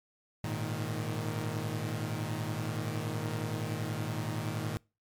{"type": "chord", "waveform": "sawtooth", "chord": "Ab suspended second", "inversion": "none", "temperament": "equal with one note detuned", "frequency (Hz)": [105.89, 116.54, 155.56], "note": ["Ab2", "Bb2", "Eb3"], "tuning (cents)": [34, 0, 0], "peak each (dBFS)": -33, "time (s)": [0.44, 4.77], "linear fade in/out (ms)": 0, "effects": ["noise-tail reverb RT60 0.3 s tail -25 dB re dry", "MP3 96 kbps"]}